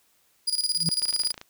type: tone with tremolo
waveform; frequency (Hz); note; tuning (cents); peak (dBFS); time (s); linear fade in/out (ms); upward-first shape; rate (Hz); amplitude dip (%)
35% pulse; 4890; D#8; -31; -20; 0.47-1.32; 10; square; 18; 75
type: tone with exponential growth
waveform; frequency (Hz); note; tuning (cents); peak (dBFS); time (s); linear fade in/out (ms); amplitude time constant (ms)
sine; 164.81; E3; 0; -20; 0.74-0.89; 0; 32
type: click train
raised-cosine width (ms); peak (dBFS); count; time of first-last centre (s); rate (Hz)
0.2; -22; 12; 1.02-1.414; 27.9
effects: white hiss -65 dBFS RMS until 1.49 s